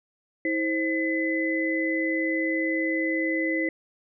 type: tone cluster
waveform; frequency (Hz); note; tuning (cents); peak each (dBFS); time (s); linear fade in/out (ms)
sine; 323.7 / 528 / 2015; E4 / C5 / B6; -31 / +16 / +34; -26 / -31 / -27; 0.45-3.69; 2
effects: none